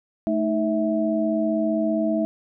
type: tone cluster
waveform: sine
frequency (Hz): 217.7 / 313 / 653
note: A3 / D#4 / E5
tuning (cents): -18 / +10 / -17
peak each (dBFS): -24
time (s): 0.27-2.25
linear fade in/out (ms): 0
effects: none